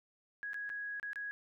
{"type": "tone with dropouts", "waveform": "sine", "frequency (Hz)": 1661.2, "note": "G#6", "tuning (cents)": 0, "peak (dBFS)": -38, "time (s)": [0.43, 1.31], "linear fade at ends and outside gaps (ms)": 0, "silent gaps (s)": [[0.533, 0.543], [0.693, 0.7], [0.998, 1.029], [1.132, 1.158]], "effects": []}